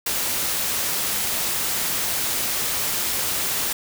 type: noise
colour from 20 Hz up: white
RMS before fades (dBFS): -24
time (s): 0.06-3.73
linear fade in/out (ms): 5
effects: none